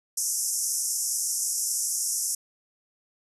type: band-pass noise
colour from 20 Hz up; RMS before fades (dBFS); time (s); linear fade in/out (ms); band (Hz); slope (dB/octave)
pink; -28; 0.17-2.35; 5; 5400 to 12000; 96
effects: none